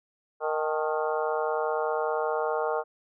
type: harmonic tone with a mistuned harmonic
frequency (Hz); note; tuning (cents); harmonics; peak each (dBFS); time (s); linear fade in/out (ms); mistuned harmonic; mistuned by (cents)
155.3; D#3; -3; 3 / 4 / 5 / 6 / 7 / 8 / 9; -29 / -31 / -33 / -35 / -36 / -37 / -38; 0.4-2.84; 50; 6; -86
effects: none